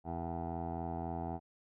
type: tone with low-pass filter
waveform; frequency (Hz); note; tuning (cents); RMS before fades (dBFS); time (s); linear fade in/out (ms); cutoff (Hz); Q
15% pulse; 83.8; E2; +29; -39; 0.04-1.4; 50; 730; 5
effects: none